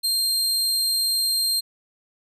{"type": "tone", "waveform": "sawtooth", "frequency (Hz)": 4186, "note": "C8", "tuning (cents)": 0, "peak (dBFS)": -17, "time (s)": [0.03, 1.61], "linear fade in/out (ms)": 20, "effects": ["resampled to 32000 Hz"]}